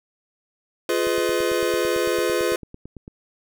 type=chord; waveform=square; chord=F half-diminished seventh; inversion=none; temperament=just; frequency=349.2 / 419.1 / 502.9 / 628.6 Hz; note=F4 / Ab4 / Cb5 / Eb5; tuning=0 / +16 / +31 / +18 cents; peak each=-25 / -26 / -25 / -31 dBFS; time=0.89-2.56 s; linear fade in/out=2 ms
type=click train; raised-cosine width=3 ms; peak=-25 dBFS; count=19; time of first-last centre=1.07-3.079 s; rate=8.96 Hz
effects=none